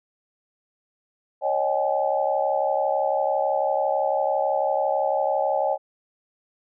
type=tone cluster; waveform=sine; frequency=551 / 617 / 774 / 846 Hz; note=C#5 / D#5 / G5 / G#5; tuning=-11 / -15 / -22 / +32 cents; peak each=-25 / -25 / -26 / -27 dBFS; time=1.41-5.78 s; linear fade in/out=50 ms; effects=none